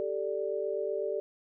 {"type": "chord", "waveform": "sine", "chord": "G suspended second", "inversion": "none", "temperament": "equal", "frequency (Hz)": [392, 440, 587.3], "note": ["G4", "A4", "D5"], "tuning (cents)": [0, 0, 0], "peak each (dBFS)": -34, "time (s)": [0, 1.2], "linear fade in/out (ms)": 0, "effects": []}